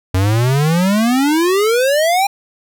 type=exponential sweep; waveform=square; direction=up; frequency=90.4 to 813 Hz; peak=-12 dBFS; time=0.14-2.27 s; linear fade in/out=5 ms; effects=none